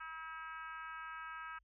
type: harmonic tone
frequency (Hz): 321.2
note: E4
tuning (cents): -45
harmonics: 3 / 4 / 5 / 6 / 7 / 8 / 9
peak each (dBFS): -53 / -47 / -49 / -62 / -58 / -59 / -66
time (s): 0-1.59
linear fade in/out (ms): 10
effects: added 50 Hz sine -70 dBFS peak until 1.63 s